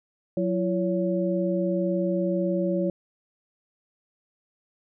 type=tone cluster; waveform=sine; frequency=182.7 / 339 / 561 Hz; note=F#3 / E4 / C#5; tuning=-22 / +49 / +21 cents; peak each=-26 / -27 / -27 dBFS; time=0.37-2.9 s; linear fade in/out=2 ms; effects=none